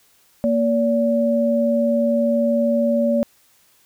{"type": "tone pair together", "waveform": "sine", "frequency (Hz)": [233.1, 574], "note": ["A#3", "D5"], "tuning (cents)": [0, -40], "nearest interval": "octave + major third", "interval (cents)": 1560, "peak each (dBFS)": -18, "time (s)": [0.44, 3.23], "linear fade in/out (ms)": 0, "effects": ["white hiss -57 dBFS RMS until 3.85 s"]}